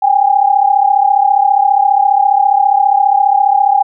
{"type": "tone pair together", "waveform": "sine", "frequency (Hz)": [786.2, 821], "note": ["G5", "G#5"], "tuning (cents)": [5, -20], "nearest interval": "minor second", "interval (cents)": 75, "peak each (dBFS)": -10, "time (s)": [0.02, 3.83], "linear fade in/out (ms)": 10, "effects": []}